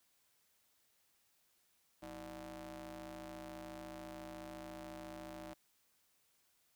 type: ring-modulated tone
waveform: sawtooth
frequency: 138.59 Hz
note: C#3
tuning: in tune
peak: -40 dBFS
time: 2.02-5.54 s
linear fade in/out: 10 ms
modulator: 458 Hz
effects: white hiss -75 dBFS RMS until 6.75 s